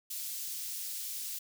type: high-pass noise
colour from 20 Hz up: white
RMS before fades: -39 dBFS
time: 0.1-1.39 s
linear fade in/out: 10 ms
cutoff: 4100 Hz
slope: 12 dB/octave
effects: none